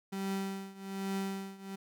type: tone with tremolo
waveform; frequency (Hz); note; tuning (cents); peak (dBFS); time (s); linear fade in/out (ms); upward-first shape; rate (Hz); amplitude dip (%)
35% pulse; 194.3; G3; -15; -30; 0.12-1.76; 10; triangle; 1.2; 90
effects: none